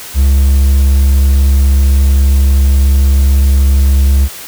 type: tone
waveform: triangle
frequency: 68.2 Hz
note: C#2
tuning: 28 cents flat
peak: -3 dBFS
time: 0.14-4.29 s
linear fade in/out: 50 ms
effects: white hiss -28 dBFS RMS until 4.47 s